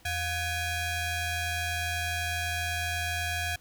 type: ring-modulated tone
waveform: 20% pulse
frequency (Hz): 796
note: G5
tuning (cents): +26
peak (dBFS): -21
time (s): 0.05-3.56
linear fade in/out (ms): 5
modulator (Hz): 880
effects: pink hiss -59 dBFS RMS until 3.6 s